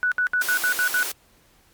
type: tone bursts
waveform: sine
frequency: 1480 Hz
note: F#6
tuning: in tune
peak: -18 dBFS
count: 7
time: 0.03-1.029 s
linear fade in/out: 0 ms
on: 87 ms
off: 65 ms
type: high-pass noise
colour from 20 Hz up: white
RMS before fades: -29 dBFS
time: 0.41-1.12 s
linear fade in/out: 5 ms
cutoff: 250 Hz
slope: 48 dB/octave
effects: pink hiss -58 dBFS RMS until 1.73 s + MP3 96 kbps